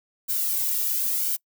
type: noise with flanger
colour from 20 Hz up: violet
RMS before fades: -25 dBFS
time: 0.28-1.37 s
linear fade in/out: 20 ms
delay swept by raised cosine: 1.3 to 2.15 ms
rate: 0.96 Hz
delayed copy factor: +0.9
effects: noise-tail reverb RT60 0.1 s tail -25 dB re dry